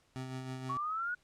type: tone with tremolo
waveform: 25% pulse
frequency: 130 Hz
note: C3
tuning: 11 cents flat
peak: -34 dBFS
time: 0.16-0.77 s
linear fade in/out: 0 ms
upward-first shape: sine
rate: 6.3 Hz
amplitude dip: 40%
type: exponential sweep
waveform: sine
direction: up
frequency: 1100 to 1480 Hz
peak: -33 dBFS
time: 0.69-1.15 s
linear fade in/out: 10 ms
effects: pink hiss -70 dBFS RMS until 1.23 s + low-pass 9000 Hz 12 dB/octave